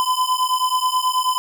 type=beating tone pair; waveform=square; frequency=1010 / 1019.3 Hz; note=B5 / C6; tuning=+39 / -46 cents; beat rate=9.3 Hz; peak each=-21 dBFS; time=0-1.38 s; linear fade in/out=0 ms; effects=none